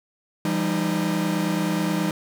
45% pulse tone cluster, 168.5 / 197.9 / 309.4 Hz, E3 / G3 / D#4, +38 / +17 / -10 cents, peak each -26 dBFS, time 0.45-2.11 s, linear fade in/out 2 ms, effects none

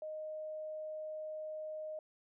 sine tone, 620 Hz, D#5, 6 cents flat, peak -40 dBFS, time 0.02-1.99 s, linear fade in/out 2 ms, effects none

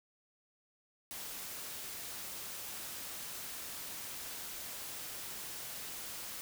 white noise, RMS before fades -44 dBFS, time 1.11-6.41 s, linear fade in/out 0 ms, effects none

